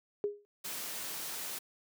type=tone with exponential decay; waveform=sine; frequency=411.1 Hz; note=G#4; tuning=18 cents flat; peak=-26 dBFS; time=0.24-0.45 s; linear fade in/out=0 ms; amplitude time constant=44 ms
type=noise; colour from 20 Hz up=white; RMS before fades=-40 dBFS; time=0.64-1.59 s; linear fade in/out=10 ms
effects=high-pass 150 Hz 12 dB/octave